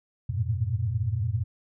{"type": "tone cluster", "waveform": "sine", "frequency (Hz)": [89.2, 104.3, 112.9, 122.1], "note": ["F2", "G#2", "A2", "B2"], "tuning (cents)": [37, 8, 45, -19], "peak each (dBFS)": -30, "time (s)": [0.29, 1.44], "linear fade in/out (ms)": 10, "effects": []}